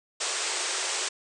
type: band-pass noise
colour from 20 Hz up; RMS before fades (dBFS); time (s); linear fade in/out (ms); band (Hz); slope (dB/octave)
white; -30; 0.2-1.09; 10; 340 to 8800; 96
effects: none